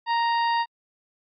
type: harmonic tone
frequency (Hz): 932.3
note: A#5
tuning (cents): 0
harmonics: 1 / 2 / 3 / 4 / 5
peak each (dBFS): -21 / -30 / -36 / -38 / -37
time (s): 0.06-0.66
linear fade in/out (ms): 50
effects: AAC 64 kbps